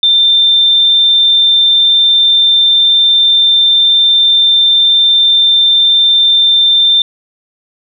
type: tone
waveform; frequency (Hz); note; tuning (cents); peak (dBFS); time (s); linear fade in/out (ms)
sine; 3579; A7; +29; -5; 0.03-7.02; 2
effects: none